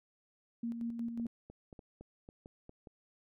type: tone with tremolo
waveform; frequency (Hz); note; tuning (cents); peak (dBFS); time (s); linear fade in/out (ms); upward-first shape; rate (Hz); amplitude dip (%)
sine; 233.1; A#3; 0; -34; 0.63-1.27; 5; square; 5.5; 45
type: clicks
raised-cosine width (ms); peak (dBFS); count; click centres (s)
2; -37; 10; 1.198 / 1.257 / 1.5 / 1.728 / 1.792 / 2.01 / 2.289 / 2.459 / 2.694 / 2.872
effects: none

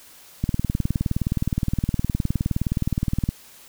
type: click train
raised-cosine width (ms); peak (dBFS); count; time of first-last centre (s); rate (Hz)
5; -9; 56; 0.44-3.29; 19.3
effects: white hiss -48 dBFS RMS until 3.68 s

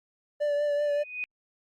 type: tone with vibrato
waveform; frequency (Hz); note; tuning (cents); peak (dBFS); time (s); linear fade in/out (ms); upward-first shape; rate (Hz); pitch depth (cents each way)
triangle; 584; D5; -10; -22; 0.4-1.04; 20; triangle; 5.2; 27
type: tone with exponential growth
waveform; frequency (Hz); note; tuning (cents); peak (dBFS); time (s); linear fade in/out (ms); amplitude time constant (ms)
sine; 2489; D#7; 0; -27; 0.79-1.24; 0; 96
effects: Opus 48 kbps

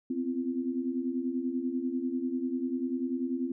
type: tone cluster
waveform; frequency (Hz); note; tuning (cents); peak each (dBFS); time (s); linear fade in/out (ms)
sine; 250.5 / 260.7 / 341.2; B3 / C4 / F4; +25 / -6 / -40; -35 / -31 / -36; 0.1-3.52; 5
effects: none

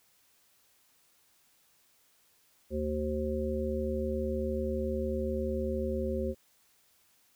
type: harmonic tone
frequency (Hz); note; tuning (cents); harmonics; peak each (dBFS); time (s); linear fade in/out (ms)
75.6; D#2; -49; 1 / 3 / 5 / 7; -35 / -35 / -35 / -35; 2.7-6.35; 50
effects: white hiss -67 dBFS RMS until 7.35 s

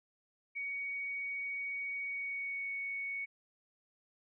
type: tone with pitch glide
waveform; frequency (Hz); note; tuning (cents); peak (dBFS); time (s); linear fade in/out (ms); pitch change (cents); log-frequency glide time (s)
sine; 2243 to 2224; C#7 to C#7; +20 to +5; -36; 0.55-3.26; 20; -15; 2.05-2.7
effects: none

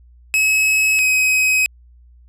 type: tone pair in turn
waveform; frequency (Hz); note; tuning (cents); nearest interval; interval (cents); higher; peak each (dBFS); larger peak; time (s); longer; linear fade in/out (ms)
45% pulse; 2569 / 2531; E7 / D#7; -45 / +29; unison; 26; first; -13; neither; 0.34-0.99 / 0.99-1.66; second; 0
effects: added 60 Hz sine -44 dBFS peak until 2.28 s + low-pass 12000 Hz 12 dB/octave

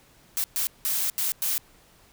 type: noise bursts at uneven times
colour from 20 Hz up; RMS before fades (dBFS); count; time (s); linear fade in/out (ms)
blue; -26; 5; 0.37-0.44 / 0.56-0.67 / 0.85-1.1 / 1.18-1.32 / 1.42-1.58; 0
effects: pink hiss -57 dBFS RMS until 2.12 s

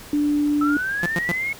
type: tone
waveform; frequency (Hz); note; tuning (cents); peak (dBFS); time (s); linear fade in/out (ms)
sine; 293.7; D4; 0; -17; 0.13-0.77; 2
type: linear sweep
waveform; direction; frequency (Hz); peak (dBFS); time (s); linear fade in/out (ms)
sine; up; 1300 to 2202; -22; 0.61-1.53; 5
type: tone bursts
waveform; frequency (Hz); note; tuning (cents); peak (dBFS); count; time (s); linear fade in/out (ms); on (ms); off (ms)
sawtooth; 172.9; F3; -17; -17; 3; 1.03-1.317; 2; 29; 100
effects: pink hiss -41 dBFS RMS until 1.59 s

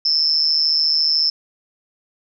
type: tone with amplitude modulation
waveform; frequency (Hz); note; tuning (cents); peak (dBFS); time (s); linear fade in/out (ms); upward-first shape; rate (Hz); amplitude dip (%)
sine; 5274; E8; 0; -10; 0.05-1.3; 5; sine; 154; 100
effects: none

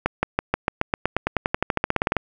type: accelerating click train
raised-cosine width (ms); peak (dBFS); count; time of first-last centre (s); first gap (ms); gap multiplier
0.5; -4; 23; 0.06-2.167; 170; 0.94
effects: none

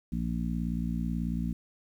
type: harmonic tone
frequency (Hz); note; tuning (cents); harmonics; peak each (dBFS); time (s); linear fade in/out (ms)
58.27; A#1; 0; 1 / 2 / 3 / 4 / 5; -34 / -42 / -32 / -34 / -42; 0.12-1.53; 5
effects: 10-bit

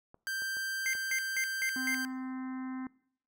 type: clicks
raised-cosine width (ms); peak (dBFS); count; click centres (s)
1; -38; 4; 0.144 / 0.421 / 0.569 / 0.952
type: tone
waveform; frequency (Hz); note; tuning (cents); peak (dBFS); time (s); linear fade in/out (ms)
45% pulse; 1570; G6; +2; -33; 0.27-2.05; 0
type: tone bursts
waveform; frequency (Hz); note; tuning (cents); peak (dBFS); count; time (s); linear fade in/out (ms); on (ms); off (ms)
square; 2093; C7; 0; -31; 5; 0.86-1.945; 0; 73; 180
type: harmonic tone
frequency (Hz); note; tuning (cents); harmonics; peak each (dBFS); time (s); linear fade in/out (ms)
259.2; C4; -16; 1 / 3 / 4 / 5 / 6 / 7 / 8; -36 / -52 / -50 / -55 / -56 / -56 / -58; 1.76-2.87; 2
effects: noise-tail reverb RT60 0.6 s tail -21 dB re dry

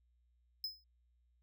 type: tone with exponential decay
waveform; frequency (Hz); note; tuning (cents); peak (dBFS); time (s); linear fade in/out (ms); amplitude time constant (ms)
square; 5100; D#8; +42; -35; 0.64-0.84; 2; 43
effects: added 60 Hz sine -70 dBFS peak until 1.42 s

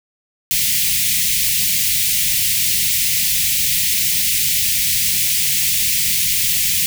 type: band-stop noise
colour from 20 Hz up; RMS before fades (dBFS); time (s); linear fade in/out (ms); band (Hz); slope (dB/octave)
white; -17; 0.51-6.86; 0; 200 to 2000; 48
effects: none

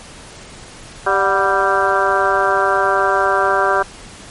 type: harmonic tone with a mistuned harmonic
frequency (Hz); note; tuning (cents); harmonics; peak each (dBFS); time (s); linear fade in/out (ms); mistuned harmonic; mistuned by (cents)
196; G3; 0; 2 / 3 / 4 / 5 / 6 / 7 / 8; -20 / -20 / -20 / -20 / -20 / -20 / -20; 1.06-3.83; 10; 4; -78
effects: pink hiss -37 dBFS RMS until 4.3 s + MP3 48 kbps

